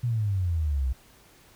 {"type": "exponential sweep", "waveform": "sine", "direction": "down", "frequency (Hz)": [124, 61.74], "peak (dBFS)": -23, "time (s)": [0.03, 0.93], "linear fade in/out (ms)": 10, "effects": ["pink hiss -56 dBFS RMS until 1.55 s"]}